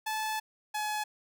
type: tone pair in turn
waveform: sawtooth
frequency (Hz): 868 / 848.2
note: A5 / G#5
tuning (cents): -24 / +36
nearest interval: unison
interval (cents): 40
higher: first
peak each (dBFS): -27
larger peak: neither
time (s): 0.06-0.4 / 0.74-1.04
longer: first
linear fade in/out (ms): 10
effects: none